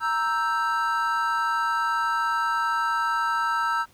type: chord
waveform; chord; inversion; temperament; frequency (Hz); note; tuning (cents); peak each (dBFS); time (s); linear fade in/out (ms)
triangle; E diminished; second; equal; 932.3 / 1318.5 / 1568; Bb5 / E6 / G6; 0 / 0 / 0; -25 / -23 / -27; 0-3.86; 50
effects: pink hiss -58 dBFS RMS until 3.93 s